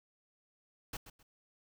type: noise with echo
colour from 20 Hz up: pink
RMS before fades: -41 dBFS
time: 0.93-0.97 s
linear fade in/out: 5 ms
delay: 130 ms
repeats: 2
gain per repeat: -12 dB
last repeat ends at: 1.23 s
effects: none